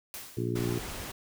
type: noise with exponential decay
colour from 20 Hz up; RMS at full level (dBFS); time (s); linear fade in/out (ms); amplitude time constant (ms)
white; -39; 0.14-0.79; 0; 140
type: harmonic tone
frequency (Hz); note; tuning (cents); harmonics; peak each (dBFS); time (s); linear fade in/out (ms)
59.2; A#1; +27; 2 / 3 / 4 / 5 / 6 / 7; -32 / -38 / -38 / -37 / -34 / -38; 0.37-0.79; 5
type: noise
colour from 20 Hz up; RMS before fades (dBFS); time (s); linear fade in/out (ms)
pink; -39; 0.55-1.12; 10
effects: none